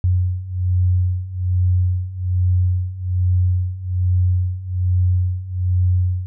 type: beating tone pair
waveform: sine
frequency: 90 / 91.2 Hz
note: F#2 / F#2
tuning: -47 / -24 cents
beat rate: 1.2 Hz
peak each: -20 / -17 dBFS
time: 0.04-6.26 s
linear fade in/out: 0 ms
effects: none

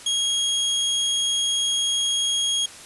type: tone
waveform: sawtooth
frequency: 3279 Hz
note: G#7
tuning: 23 cents flat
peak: -17 dBFS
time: 0.06-2.66 s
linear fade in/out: 5 ms
effects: white hiss -42 dBFS RMS until 2.85 s + resampled to 24000 Hz

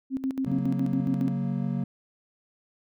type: tone with tremolo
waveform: sine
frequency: 265.3 Hz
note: C4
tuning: 24 cents sharp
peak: -24 dBFS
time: 0.1-1.35 s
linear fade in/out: 50 ms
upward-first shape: square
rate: 7.2 Hz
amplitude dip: 75%
type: chord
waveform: triangle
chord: F# major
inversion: second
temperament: equal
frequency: 138.59 / 185 / 233.1 Hz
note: C#3 / F#3 / A#3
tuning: 0 / 0 / 0 cents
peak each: -28 / -28 / -29 dBFS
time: 0.46-1.84 s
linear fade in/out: 5 ms
effects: none

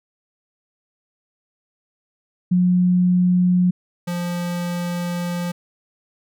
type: tone pair in turn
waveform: sine / square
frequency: 180 / 174.88 Hz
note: F#3 / F3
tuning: -47 / +3 cents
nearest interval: unison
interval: 50 cents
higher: first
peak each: -13 / -23 dBFS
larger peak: first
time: 2.51-3.71 / 4.07-5.52 s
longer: second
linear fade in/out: 10 ms
effects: none

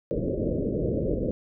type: low-pass noise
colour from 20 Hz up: white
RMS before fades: -27 dBFS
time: 0.11-1.31 s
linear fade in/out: 0 ms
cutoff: 580 Hz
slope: 96 dB/octave
effects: none

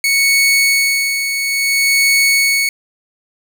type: tone with tremolo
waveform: sawtooth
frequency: 2217 Hz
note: C#7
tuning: in tune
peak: -6 dBFS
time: 0.04-2.69 s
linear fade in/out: 2 ms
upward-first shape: sine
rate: 0.59 Hz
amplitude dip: 55%
effects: none

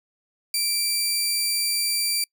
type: tone pair together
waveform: 15% pulse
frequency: 2349 / 4698 Hz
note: D7 / D8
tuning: 0 / 0 cents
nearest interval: octave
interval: 1200 cents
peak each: -22 / -18 dBFS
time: 0.54-2.24 s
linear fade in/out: 2 ms
effects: noise-tail reverb RT60 0.1 s tail -26 dB re dry

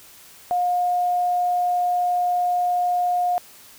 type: tone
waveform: sine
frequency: 714 Hz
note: F5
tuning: 38 cents sharp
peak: -18 dBFS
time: 0.51-3.38 s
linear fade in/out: 0 ms
effects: white hiss -47 dBFS RMS until 3.78 s

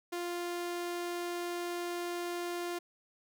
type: tone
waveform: sawtooth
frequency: 349.2 Hz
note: F4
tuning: in tune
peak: -31 dBFS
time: 0.12-2.79 s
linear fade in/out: 10 ms
effects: none

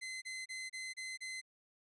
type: tone bursts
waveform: sawtooth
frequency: 2054 Hz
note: C7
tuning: 33 cents flat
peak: -38 dBFS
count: 6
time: 0.01-1.415 s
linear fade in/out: 20 ms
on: 210 ms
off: 29 ms
effects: resampled to 24000 Hz

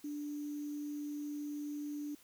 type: tone with sample-and-hold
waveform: sine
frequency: 293.7 Hz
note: D4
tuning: in tune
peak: -38 dBFS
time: 0.04-2.15 s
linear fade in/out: 5 ms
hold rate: 6300 Hz
effects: white hiss -63 dBFS RMS until 2.23 s

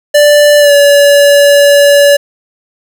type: tone with pitch glide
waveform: square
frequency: 587.3 to 571.6 Hz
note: D5 to D5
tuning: 0 to -47 cents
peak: -3 dBFS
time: 0.14-2.17 s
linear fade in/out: 10 ms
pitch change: -47 cents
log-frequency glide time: 0.59-0.73 s
effects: 7-bit

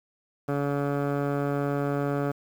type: tone with low-pass filter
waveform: 15% pulse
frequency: 142.3 Hz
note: C#3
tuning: 46 cents sharp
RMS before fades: -27 dBFS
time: 0.48-2.32 s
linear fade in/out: 10 ms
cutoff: 1100 Hz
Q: 1.6
effects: 8-bit

